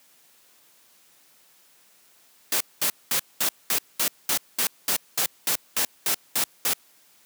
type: noise bursts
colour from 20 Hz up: white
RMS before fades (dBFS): -23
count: 15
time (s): 2.52-6.735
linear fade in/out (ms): 2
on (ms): 85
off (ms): 210
effects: white hiss -58 dBFS RMS until 7.25 s + high-pass 150 Hz 12 dB/octave